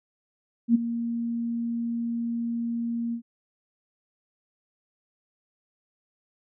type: tone with ADSR envelope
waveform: sine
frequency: 233.6 Hz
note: A#3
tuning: 4 cents sharp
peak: -13 dBFS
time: 0.68-3.22 s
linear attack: 68 ms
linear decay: 15 ms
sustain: -13 dB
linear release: 88 ms
effects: none